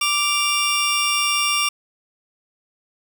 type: tone pair together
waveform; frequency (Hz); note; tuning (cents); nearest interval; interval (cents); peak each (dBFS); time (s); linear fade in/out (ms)
20% pulse; 1176.4 / 2794; D6 / F7; +3 / 0; octave + minor third; 1497; -16; 0.01-1.69; 5
effects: none